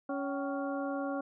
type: harmonic tone with a mistuned harmonic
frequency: 278.9 Hz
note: C#4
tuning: 11 cents sharp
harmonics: 1 / 2 / 3 / 4 / 5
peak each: -35 / -37 / -41 / -44 / -44 dBFS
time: 0.09-1.21 s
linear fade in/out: 5 ms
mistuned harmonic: 3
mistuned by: -140 cents
effects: none